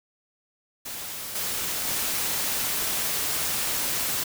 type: noise with level steps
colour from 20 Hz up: white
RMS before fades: -35 / -29 / -27 dBFS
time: 0.85-4.24 s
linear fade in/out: 10 ms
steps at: 1.35 / 1.87 s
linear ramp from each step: 5 ms
effects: none